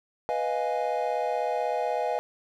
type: chord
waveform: triangle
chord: F half-diminished seventh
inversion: second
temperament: equal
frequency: 493.9 / 622.3 / 698.5 / 830.6 Hz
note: Cb5 / Eb5 / F5 / Ab5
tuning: 0 / 0 / 0 / 0 cents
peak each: -29 dBFS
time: 0.29-2.19 s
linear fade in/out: 0 ms
effects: none